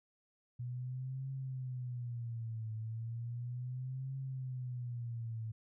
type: tone with vibrato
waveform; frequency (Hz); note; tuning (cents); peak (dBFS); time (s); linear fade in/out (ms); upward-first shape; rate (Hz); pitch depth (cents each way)
sine; 121.4; B2; -29; -38; 0.59-5.52; 10; triangle; 0.35; 180
effects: none